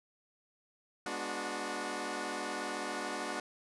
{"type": "chord", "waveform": "10% pulse", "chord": "G# half-diminished seventh", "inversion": "none", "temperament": "equal with one note detuned", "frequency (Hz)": [207.7, 246.9, 293.7, 364.1], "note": ["G#3", "B3", "D4", "F#4"], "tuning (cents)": [0, 0, 0, -28], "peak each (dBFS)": [-36, -35, -32, -32], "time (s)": [1.06, 3.4], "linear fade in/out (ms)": 2, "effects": ["resampled to 24000 Hz"]}